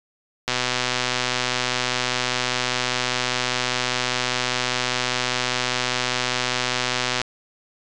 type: click train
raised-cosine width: 0.2 ms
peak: -4 dBFS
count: 843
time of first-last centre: 0.48-7.216 s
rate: 125 Hz
effects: resampled to 24000 Hz